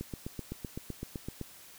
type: click train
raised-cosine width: 3 ms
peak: -24 dBFS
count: 12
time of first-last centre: 0.01-1.413 s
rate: 7.84 Hz
effects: white hiss -53 dBFS RMS until 1.78 s